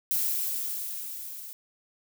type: noise with level ramp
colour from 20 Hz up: violet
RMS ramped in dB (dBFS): -26 to -42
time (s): 0.11-1.53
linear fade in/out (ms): 0
effects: none